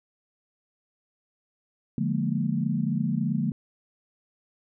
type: chord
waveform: sine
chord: Bb dominant seventh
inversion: first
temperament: just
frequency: 145.68 / 174.81 / 209.8 / 233.1 Hz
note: D3 / F3 / Ab3 / Bb3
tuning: -14 / +2 / +18 / 0 cents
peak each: -29 dBFS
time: 1.98-3.52 s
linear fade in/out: 2 ms
effects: none